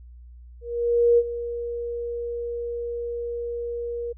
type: tone with ADSR envelope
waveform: sine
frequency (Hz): 473.8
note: A#4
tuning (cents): +28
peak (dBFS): -13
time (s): 0.61-4.13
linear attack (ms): 570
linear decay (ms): 47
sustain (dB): -14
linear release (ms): 14
effects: added 60 Hz sine -42 dBFS peak until 4.17 s